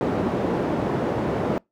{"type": "band-pass noise", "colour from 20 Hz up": "white", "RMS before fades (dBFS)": -24, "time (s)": [0.01, 1.58], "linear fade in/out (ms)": 0, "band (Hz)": [120, 480], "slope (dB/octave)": 12, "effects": ["noise-tail reverb RT60 0.2 s tail -26 dB re dry"]}